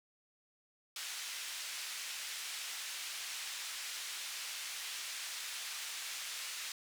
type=band-pass noise; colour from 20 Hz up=pink; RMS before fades=-43 dBFS; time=0.96-6.72 s; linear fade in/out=2 ms; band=2200 to 9400 Hz; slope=12 dB/octave; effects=none